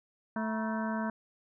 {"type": "harmonic tone with a mistuned harmonic", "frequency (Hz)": 220, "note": "A3", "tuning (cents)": 0, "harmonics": [1, 2, 3, 4, 5, 6, 7, 8], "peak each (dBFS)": [-32, -47, -39, -39, -44, -47, -41, -50], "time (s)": [0.36, 1.1], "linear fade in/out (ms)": 2, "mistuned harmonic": 4, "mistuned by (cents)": 140, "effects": []}